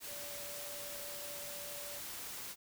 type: tone in noise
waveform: sine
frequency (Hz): 578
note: D5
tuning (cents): -28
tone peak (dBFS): -50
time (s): 0.06-2.01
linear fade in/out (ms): 50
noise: white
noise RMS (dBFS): -45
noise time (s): 0-2.56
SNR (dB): -8
effects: none

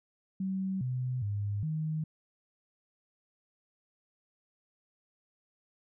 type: tone with pitch steps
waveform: sine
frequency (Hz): 190.6 / 126.8 / 102.2 / 156.3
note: G3 / B2 / G#2 / D#3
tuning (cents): -48 / +46 / -27 / +8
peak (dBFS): -30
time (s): 0.4-2.04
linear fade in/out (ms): 5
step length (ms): 410
effects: none

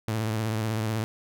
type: tone with vibrato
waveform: sawtooth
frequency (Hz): 110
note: A2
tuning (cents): 0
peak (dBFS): -22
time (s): 0.08-1.04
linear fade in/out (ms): 0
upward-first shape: triangle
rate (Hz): 16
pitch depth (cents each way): 73
effects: none

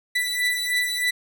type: beating tone pair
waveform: 30% pulse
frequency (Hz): 1975.5 / 1978.7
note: B6 / B6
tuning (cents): 0 / +3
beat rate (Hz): 3.2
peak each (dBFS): -21 / -23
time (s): 0.15-1.11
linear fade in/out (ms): 10
effects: none

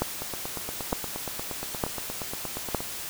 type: two click trains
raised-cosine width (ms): 1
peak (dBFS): -19 / -10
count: 23 / 4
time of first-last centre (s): 0.22-2.805 / 0.02-2.747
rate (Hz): 8.51 / 1.1
effects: white hiss -36 dBFS RMS until 3.09 s

